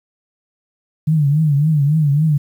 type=tone with vibrato; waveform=sine; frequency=149.3 Hz; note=D3; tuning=29 cents sharp; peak=-11 dBFS; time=1.07-2.38 s; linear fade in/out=10 ms; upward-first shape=triangle; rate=3.6 Hz; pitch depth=140 cents each way; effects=8-bit